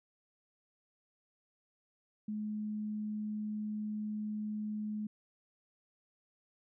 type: tone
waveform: sine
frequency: 212.2 Hz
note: G#3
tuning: 38 cents sharp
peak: -35 dBFS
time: 2.28-5.07 s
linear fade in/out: 5 ms
effects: none